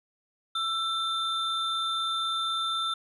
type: tone pair together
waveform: triangle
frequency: 1336 / 3572 Hz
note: E6 / A7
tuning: +23 / +25 cents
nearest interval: octave + perfect fourth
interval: 1702 cents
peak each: -28 dBFS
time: 0.55-2.94 s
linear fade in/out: 5 ms
effects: resampled to 32000 Hz